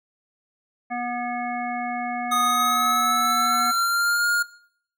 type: harmonic tone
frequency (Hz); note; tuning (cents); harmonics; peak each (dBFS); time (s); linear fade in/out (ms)
242.8; B3; -29; 1 / 3 / 5 / 7 / 9; -32 / -27 / -37 / -36 / -35; 0.9-3.72; 20
type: tone with pitch glide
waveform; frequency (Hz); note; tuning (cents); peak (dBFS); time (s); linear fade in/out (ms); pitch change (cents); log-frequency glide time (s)
square; 1243 to 1419.6; D#6 to F6; -2 to +28; -20; 2.31-4.43; 10; +230; 2.43-4.26
effects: noise-tail reverb RT60 0.6 s tail -19 dB re dry